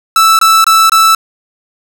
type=tone bursts; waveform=45% pulse; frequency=1318.5 Hz; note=E6; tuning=in tune; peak=-4 dBFS; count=4; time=0.16-1.149 s; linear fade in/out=2 ms; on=230 ms; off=23 ms; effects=none